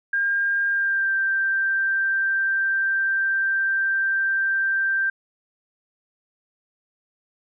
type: tone with pitch glide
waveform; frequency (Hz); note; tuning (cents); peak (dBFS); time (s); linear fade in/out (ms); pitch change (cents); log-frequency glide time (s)
sine; 1607 to 1572.1; G6 to G6; +43 to +5; -19; 0.13-5.1; 5; -38; 0.68-1.15
effects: none